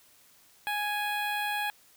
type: tone with notch filter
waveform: 15% pulse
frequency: 830.6 Hz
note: G#5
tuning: in tune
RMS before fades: -31 dBFS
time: 0.67-1.7 s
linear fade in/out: 0 ms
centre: 6600 Hz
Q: 0.71
effects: white hiss -60 dBFS RMS until 1.96 s